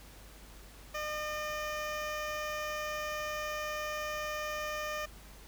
15% pulse tone with notch filter, 606 Hz, D#5, 46 cents flat, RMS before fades -37 dBFS, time 0.94-5.06 s, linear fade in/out 10 ms, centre 9700 Hz, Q 1.3, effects added 50 Hz sine -52 dBFS peak until 5.47 s + pink hiss -55 dBFS RMS until 5.47 s

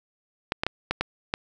clicks, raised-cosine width 0.3 ms, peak -8 dBFS, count 6, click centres 0.521 / 0.635 / 0.666 / 0.91 / 1.01 / 1.339 s, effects none

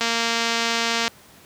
click train, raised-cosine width 0.2 ms, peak -5 dBFS, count 248, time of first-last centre 0.01-1.079 s, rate 231 Hz, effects pink hiss -49 dBFS RMS until 1.45 s + high-pass 100 Hz 12 dB/octave

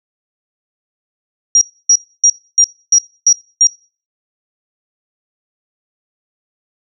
sine tone bursts, 5700 Hz, F8, 34 cents sharp, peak -5 dBFS, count 7, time 1.55-3.671 s, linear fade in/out 2 ms, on 63 ms, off 280 ms, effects noise-tail reverb RT60 0.4 s tail -22 dB re dry

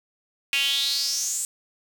sawtooth tone with high-pass filter sweep, 277.2 Hz, C#4, in tune, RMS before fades -25 dBFS, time 0.53-1.45 s, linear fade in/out 0 ms, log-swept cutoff 2600 to 8100 Hz, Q 6.5, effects 8-bit

